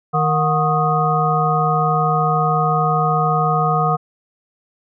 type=harmonic tone with a mistuned harmonic; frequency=155.56 Hz; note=D#3; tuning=in tune; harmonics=1 / 3 / 5 / 7 / 8; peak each=-19 / -24 / -19 / -25 / -19 dBFS; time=0.13-3.97 s; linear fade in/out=20 ms; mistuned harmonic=5; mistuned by=-110 cents; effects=none